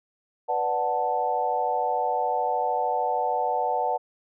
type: chord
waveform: sine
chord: B minor seventh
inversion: none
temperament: equal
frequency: 493.9 / 587.3 / 740 / 880 Hz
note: B4 / D5 / F#5 / A5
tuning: 0 / 0 / 0 / 0 cents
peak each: -30 / -31 / -26 / -27 dBFS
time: 0.48-3.98 s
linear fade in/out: 20 ms
effects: none